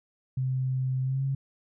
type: tone with pitch glide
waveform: sine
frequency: 130.1 to 135.78 Hz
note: C3 to C#3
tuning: -9 to -35 cents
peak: -25 dBFS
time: 0.37-1.35 s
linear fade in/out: 5 ms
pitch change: +74 cents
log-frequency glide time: 1.03-1.23 s
effects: none